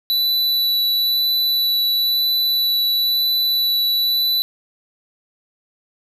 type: tone with vibrato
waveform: square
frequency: 3963 Hz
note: B7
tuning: 5 cents sharp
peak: -16 dBFS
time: 0.1-4.42 s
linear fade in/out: 0 ms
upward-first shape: sine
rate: 1 Hz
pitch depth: 8 cents each way
effects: none